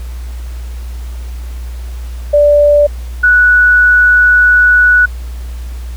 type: tone pair in turn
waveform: sine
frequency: 585 / 1474.1 Hz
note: D5 / F#6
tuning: -7 / -7 cents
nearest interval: octave + major third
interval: 1600 cents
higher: second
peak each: -4 dBFS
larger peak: neither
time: 2.33-2.87 / 3.23-5.06 s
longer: second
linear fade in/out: 10 ms
effects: added 60 Hz sine -20 dBFS peak until 5.96 s + pink hiss -39 dBFS RMS until 5.96 s